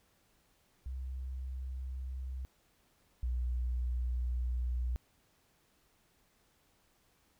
sine tone pair in turn, 64.7 / 61.2 Hz, C2 / B1, -19 / -15 cents, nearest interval minor second, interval 96 cents, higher first, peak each -37 / -31 dBFS, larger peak second, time 0.86-2.45 / 3.23-4.96 s, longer second, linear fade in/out 0 ms, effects pink hiss -71 dBFS RMS until 7.39 s

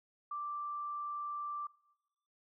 sine tone, 1174.7 Hz, D6, in tune, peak -37 dBFS, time 0.31-1.67 s, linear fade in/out 5 ms, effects noise-tail reverb RT60 1.0 s tail -22 dB re dry

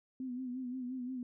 sine tone with vibrato, 252.9 Hz, B3, 41 cents sharp, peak -37 dBFS, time 0.2-1.23 s, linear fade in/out 2 ms, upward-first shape sine, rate 5.7 Hz, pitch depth 61 cents each way, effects none

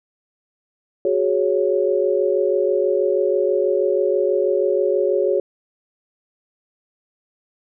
sine chord, F# suspended second, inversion none, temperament just, 370 / 416.2 / 555 Hz, F#4 / G#4 / C#5, 0 / +4 / +2 cents, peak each -20 dBFS, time 1.05-5.4 s, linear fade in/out 2 ms, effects none

